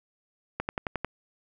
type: click train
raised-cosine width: 0.5 ms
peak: -14 dBFS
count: 6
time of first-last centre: 0.6-1.046 s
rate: 11.2 Hz
effects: none